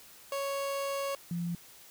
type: tone pair in turn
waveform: 30% pulse / sine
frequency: 554.4 / 172.12 Hz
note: C#5 / F3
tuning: 0 / -25 cents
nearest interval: octave + minor sixth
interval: 2025 cents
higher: first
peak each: -29 / -31 dBFS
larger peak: first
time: 0.32-1.15 / 1.31-1.55 s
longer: first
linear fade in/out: 2 ms
effects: white hiss -54 dBFS RMS until 1.9 s